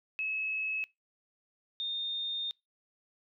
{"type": "tone pair in turn", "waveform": "sine", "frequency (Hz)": [2581, 3650], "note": ["E7", "A#7"], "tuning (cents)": [-37, -37], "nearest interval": "tritone", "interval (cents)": 600, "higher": "second", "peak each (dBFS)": [-31, -32], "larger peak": "first", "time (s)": [[0.19, 0.84], [1.8, 2.51]], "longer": "second", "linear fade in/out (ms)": 0, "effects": ["noise-tail reverb RT60 0.2 s tail -23 dB re dry"]}